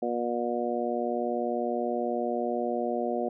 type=harmonic tone; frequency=119.9 Hz; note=A#2; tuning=49 cents sharp; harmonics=2 / 3 / 4 / 5 / 6; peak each=-33 / -33 / -33 / -33 / -33 dBFS; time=0.02-3.29 s; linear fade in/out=5 ms; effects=none